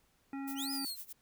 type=harmonic tone; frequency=274.2 Hz; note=C#4; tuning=19 cents flat; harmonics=1 / 3 / 5 / 7 / 9; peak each=-38 / -48 / -52 / -55 / -57 dBFS; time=0.33-0.85 s; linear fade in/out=2 ms
type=noise with tremolo; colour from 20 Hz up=violet; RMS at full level=-44 dBFS; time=0.47-1.13 s; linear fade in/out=10 ms; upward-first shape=sine; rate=8 Hz; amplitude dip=90%
type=exponential two-way sweep; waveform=sawtooth; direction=up then down; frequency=2700 to 5080 to 4076 Hz; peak=-35 dBFS; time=0.55-0.97 s; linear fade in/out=50 ms; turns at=0.71 s
effects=pink hiss -72 dBFS RMS until 1.21 s